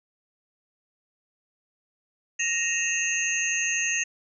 sine tone cluster, 1872 / 2588 / 2760 / 6280 / 6610 Hz, A#6 / E7 / F7 / G8 / G#8, +7 / -32 / -21 / +2 / -9 cents, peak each -30 dBFS, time 2.39-4.04 s, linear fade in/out 10 ms, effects none

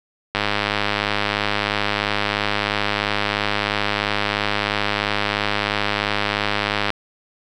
click train, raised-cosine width 0.3 ms, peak -3 dBFS, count 676, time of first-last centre 0.35-6.903 s, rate 103 Hz, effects none

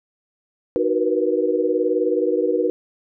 sine chord, B major seventh, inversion first, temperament equal with one note detuned, 311.1 / 370 / 474.9 / 493.9 Hz, D#4 / F#4 / A#4 / B4, 0 / 0 / +32 / 0 cents, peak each -24 / -22 / -21 / -24 dBFS, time 0.76-2.7 s, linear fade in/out 0 ms, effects none

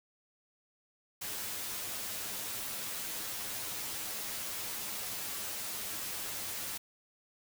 white noise with comb filter, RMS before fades -39 dBFS, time 1.21-6.78 s, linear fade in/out 10 ms, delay 9.6 ms, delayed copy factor +0.65, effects none

